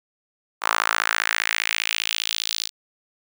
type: tone with high-pass filter sweep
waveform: sawtooth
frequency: 55 Hz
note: A1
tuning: in tune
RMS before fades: -24 dBFS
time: 0.61-2.7 s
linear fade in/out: 50 ms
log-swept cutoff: 1100 to 4300 Hz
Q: 2.4
effects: none